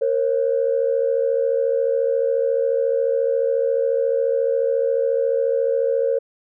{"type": "tone pair together", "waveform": "sine", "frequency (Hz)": [466.2, 540.4], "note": ["A#4", "C#5"], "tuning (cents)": [0, -44], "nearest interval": "minor third", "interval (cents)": 256, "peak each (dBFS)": -19, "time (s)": [0.01, 6.19], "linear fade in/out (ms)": 10, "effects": ["tanh soft clip ceiling -9 dBFS"]}